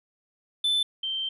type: tone pair in turn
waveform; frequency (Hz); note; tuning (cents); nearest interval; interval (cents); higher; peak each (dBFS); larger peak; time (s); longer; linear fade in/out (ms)
triangle / sine; 3520 / 3129; A7 / G7; 0 / -4; major second; 204; first; -20 / -27; first; 0.64-0.83 / 1.03-1.29; second; 5
effects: resampled to 32000 Hz